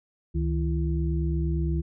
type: tone cluster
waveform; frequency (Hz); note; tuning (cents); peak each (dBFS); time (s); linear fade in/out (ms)
sine; 70.9 / 159.6 / 336.1; C#2 / D#3 / E4; +40 / +44 / +34; -25 / -28 / -33; 0.34-1.82; 20
effects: none

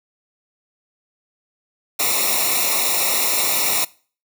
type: noise with comb filter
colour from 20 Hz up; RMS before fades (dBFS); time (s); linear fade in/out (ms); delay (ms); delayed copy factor
white; -19; 1.99-3.85; 10; 0.63; -1
effects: noise-tail reverb RT60 0.4 s tail -22 dB re dry

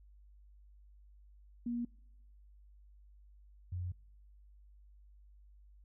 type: tone pair in turn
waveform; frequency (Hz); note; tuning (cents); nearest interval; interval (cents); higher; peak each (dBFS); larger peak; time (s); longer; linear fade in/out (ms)
sine; 238.4 / 89.3; A#3 / F2; +39 / +39; octave + perfect fourth; 1700; first; -34 / -36; first; 1.66-1.85 / 3.72-3.92; second; 5
effects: noise-tail reverb RT60 0.9 s tail -26 dB re dry + added 50 Hz sine -57 dBFS peak until 5.84 s

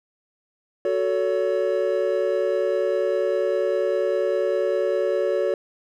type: chord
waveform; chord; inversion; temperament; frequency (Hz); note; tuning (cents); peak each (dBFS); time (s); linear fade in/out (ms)
triangle; F# minor; none; equal with one note detuned; 370 / 440 / 565; F#4 / A4 / C#5; 0 / 0 / +33; -23 / -23 / -21; 0.85-5.54; 2
effects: none

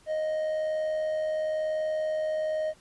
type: tone with amplitude modulation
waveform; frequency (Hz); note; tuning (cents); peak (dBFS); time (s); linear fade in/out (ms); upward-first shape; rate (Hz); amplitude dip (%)
triangle; 622.3; D#5; 0; -23; 0.06-2.74; 50; sine; 81; 30
effects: pink hiss -59 dBFS RMS until 2.8 s + resampled to 24000 Hz

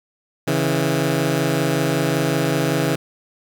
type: tone pair together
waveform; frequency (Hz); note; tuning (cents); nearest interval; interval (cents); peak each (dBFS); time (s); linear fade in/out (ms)
15% pulse; 137.78 / 163.1; C#3 / E3; -10 / -18; minor third; 292; -14; 0.47-2.96; 10
effects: none

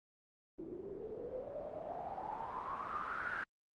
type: noise with low-pass filter sweep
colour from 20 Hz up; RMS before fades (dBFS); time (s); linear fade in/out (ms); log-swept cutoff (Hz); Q
white; -43; 0.58-3.44; 5; 330 to 1600; 8.6
effects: Opus 32 kbps

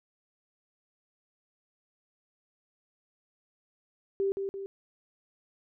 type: tone with echo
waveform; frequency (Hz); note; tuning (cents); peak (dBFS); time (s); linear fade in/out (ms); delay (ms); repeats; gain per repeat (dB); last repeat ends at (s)
sine; 392; G4; 0; -25; 4.2-4.32; 0; 170; 2; -5; 4.66
effects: none

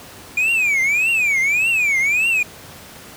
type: tone with vibrato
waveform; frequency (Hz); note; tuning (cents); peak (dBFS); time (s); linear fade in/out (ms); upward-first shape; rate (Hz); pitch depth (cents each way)
triangle; 2400; D7; +37; -13; 0.37-2.43; 5; triangle; 1.7; 260
effects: pink hiss -39 dBFS RMS until 3.16 s + high-pass 80 Hz 12 dB/octave

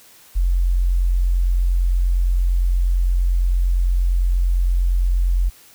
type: tone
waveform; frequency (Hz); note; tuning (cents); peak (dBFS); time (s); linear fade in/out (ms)
sine; 44.36; F1; +28; -14; 0.35-5.5; 20
effects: white hiss -48 dBFS RMS until 5.74 s

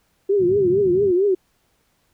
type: tone with vibrato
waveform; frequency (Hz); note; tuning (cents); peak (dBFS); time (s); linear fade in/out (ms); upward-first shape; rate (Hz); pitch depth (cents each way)
sine; 379.3; F#4; +43; -14; 0.29-1.35; 10; triangle; 4.4; 170
type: band-pass noise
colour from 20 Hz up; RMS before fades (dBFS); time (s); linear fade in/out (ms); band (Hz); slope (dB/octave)
pink; -32; 0.39-1.12; 10; 110 to 200; 24
effects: pink hiss -65 dBFS RMS until 2.13 s

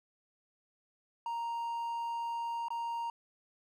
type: tone with dropouts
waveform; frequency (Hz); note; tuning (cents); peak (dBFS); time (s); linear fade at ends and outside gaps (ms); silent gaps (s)
triangle; 932.3; A#5; 0; -32; 1.26-3.1; 2; 2.684-2.704
effects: none

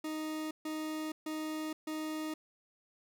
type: tone bursts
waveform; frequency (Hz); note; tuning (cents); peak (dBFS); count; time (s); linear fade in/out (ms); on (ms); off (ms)
40% pulse; 311.1; D#4; 0; -35; 4; 0.04-2.34; 5; 470; 140
effects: none

